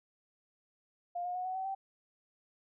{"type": "tone with pitch steps", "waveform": "sine", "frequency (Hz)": [703, 716.9, 731.2, 745.7, 760.5, 775.5], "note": ["F5", "F5", "F#5", "F#5", "F#5", "G5"], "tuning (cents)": [11, 45, -21, 13, 47, -19], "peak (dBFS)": -34, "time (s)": [1.15, 1.75], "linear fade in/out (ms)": 10, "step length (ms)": 100, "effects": []}